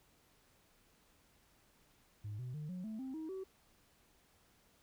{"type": "tone with pitch steps", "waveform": "sine", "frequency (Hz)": [104.4, 125.6, 151.09, 181.77, 218.7, 263.1, 316.5, 380.7], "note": ["G#2", "B2", "D3", "F#3", "A3", "C4", "D#4", "F#4"], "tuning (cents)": [10, 30, 49, -30, -10, 10, 30, 49], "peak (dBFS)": -39, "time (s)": [2.24, 3.44], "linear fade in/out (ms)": 10, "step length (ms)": 150, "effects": ["tanh soft clip ceiling -39 dBFS", "pink hiss -70 dBFS RMS until 4.82 s"]}